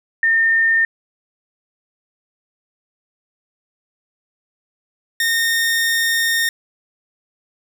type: tone pair in turn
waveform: sine / sawtooth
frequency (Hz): 1816 / 1836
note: A#6 / A#6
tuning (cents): -46 / -27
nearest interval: unison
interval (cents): 19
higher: second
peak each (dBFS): -12 / -12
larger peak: neither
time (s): 0.23-0.85 / 5.2-6.49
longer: second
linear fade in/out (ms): 2
effects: none